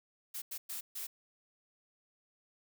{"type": "noise bursts at uneven times", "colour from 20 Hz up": "blue", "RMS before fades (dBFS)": -41, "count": 4, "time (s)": [[0.34, 0.42], [0.51, 0.58], [0.69, 0.81], [0.95, 1.07]], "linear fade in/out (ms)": 10, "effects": []}